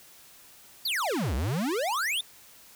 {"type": "exponential two-way sweep", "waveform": "square", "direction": "down then up", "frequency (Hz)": [4920, 59.9, 3715], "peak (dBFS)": -27, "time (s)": [0.85, 2.21], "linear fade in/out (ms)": 5, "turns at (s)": 1.35, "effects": ["white hiss -53 dBFS RMS until 2.75 s"]}